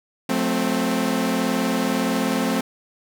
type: chord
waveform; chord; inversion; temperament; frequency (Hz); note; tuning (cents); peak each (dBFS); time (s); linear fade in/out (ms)
sawtooth; F# diminished; none; equal with one note detuned; 180.88 / 220 / 261.6; F#3 / A3 / C4; -39 / 0 / 0; -23 / -20 / -19; 0.29-2.61; 5
effects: none